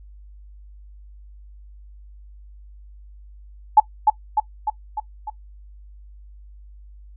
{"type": "tone with echo", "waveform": "sine", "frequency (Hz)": 855, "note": "A5", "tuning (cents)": -50, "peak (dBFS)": -6, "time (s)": [3.77, 3.8], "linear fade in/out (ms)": 5, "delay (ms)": 300, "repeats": 5, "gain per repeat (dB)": -4, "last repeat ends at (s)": 5.3, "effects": ["noise-tail reverb RT60 0.1 s tail -18 dB re dry", "added 50 Hz sine -41 dBFS peak until 7.16 s"]}